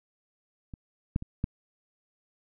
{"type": "clicks", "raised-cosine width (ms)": 5, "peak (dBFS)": [-28, -14, -25, -15], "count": 4, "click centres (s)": [0.738, 1.161, 1.224, 1.441], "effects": []}